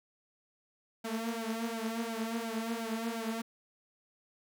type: tone with flanger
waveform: sawtooth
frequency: 227 Hz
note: A#3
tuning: 46 cents flat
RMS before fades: -36 dBFS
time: 1.04-3.42 s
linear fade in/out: 10 ms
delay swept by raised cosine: 1.3 to 6 ms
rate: 2.8 Hz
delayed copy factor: +0.8
effects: none